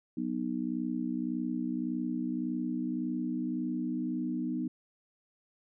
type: chord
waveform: sine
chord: B major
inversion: second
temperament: just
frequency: 185.21 / 246.9 / 308.7 Hz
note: F#3 / B3 / D#4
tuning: +2 / 0 / -14 cents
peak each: -38 / -33 / -35 dBFS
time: 0.17-4.68 s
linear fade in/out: 5 ms
effects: none